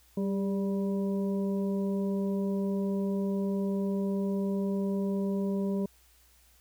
harmonic tone with a mistuned harmonic, 195.1 Hz, G3, 8 cents flat, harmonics 1 / 2 / 3 / 5, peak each -28 / -34 / -40 / -48 dBFS, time 0.17-5.86 s, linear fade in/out 5 ms, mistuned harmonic 2, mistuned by +41 cents, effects added 60 Hz sine -63 dBFS peak until 6.6 s + white hiss -63 dBFS RMS until 6.6 s

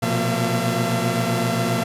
sawtooth tone cluster, 118.5 / 126.1 / 176.1 / 228.8 / 677 Hz, A#2 / B2 / F3 / A#3 / E5, +29 / +36 / +15 / -32 / +46 cents, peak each -22 dBFS, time 0.02-1.84 s, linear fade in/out 10 ms, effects resampled to 32000 Hz

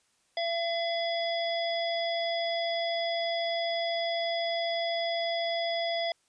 harmonic tone with a mistuned harmonic, 676 Hz, E5, 43 cents sharp, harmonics 1 / 3 / 5 / 7, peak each -29 / -37 / -35 / -40 dBFS, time 0.37-6.12 s, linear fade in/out 2 ms, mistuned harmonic 7, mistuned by +75 cents, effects white hiss -70 dBFS RMS until 6.28 s + resampled to 22050 Hz

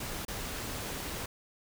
pink noise with dropouts, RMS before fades -38 dBFS, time 0-1.26 s, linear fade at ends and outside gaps 5 ms, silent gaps 0.251-0.281 s, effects none

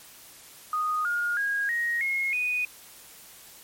sine tone with pitch steps, 1240 / 1424.4 / 1636.2 / 1879.5 / 2159 / 2480 Hz, D#6 / F6 / G#6 / A#6 / C#7 / D#7, -6 / +34 / -26 / +14 / -46 / -6 cents, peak -24 dBFS, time 0.73-2.65 s, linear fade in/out 2 ms, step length 320 ms, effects white hiss -49 dBFS RMS until 3.63 s + MP3 64 kbps

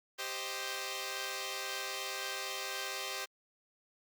5% pulse chord, C minor, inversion second, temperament equal, 392 / 523.3 / 622.3 Hz, G4 / C5 / Eb5, 0 / 0 / 0 cents, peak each -30 / -29 / -32 dBFS, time 0.18-3.26 s, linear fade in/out 20 ms, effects Opus 48 kbps

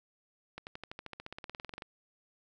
accelerating click train, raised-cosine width 0.3 ms, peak -26 dBFS, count 21, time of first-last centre 0.58-1.822 s, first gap 89 ms, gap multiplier 0.96, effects none

